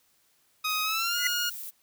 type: tone with pitch glide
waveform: 15% pulse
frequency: 1255 to 1433.3 Hz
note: D#6 to F6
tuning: +15 to +45 cents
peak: -20 dBFS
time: 0.64-1.5 s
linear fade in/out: 10 ms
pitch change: +230 cents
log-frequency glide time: 0.83-1.18 s
type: noise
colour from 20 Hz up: violet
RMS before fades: -39 dBFS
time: 0.68-1.71 s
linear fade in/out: 20 ms
type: tone with exponential growth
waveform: square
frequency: 2013 Hz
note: B6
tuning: 33 cents sharp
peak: -22 dBFS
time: 1.15-1.27 s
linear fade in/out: 2 ms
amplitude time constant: 24 ms
effects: white hiss -67 dBFS RMS until 1.82 s